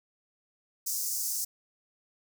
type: high-pass noise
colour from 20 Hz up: pink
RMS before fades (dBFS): -32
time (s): 0.86-1.45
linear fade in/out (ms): 10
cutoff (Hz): 5300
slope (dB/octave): 48
effects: none